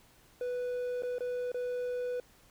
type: tone with dropouts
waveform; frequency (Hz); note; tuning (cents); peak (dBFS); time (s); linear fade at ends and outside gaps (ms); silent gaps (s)
triangle; 493.9; B4; 0; -30; 0.41-2.2; 2; 1.023-1.033 / 1.184-1.206 / 1.518-1.544
effects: pink hiss -62 dBFS RMS until 2.5 s